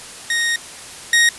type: tone pair in turn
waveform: sawtooth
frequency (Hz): 1864.7 / 1872.1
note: A#6 / A#6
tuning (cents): 0 / +7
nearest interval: unison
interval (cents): 7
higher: second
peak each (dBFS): -13 / -7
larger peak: second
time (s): 0.3-0.56 / 1.13-1.29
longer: first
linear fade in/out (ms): 2
effects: white hiss -35 dBFS RMS until 1.38 s + resampled to 24000 Hz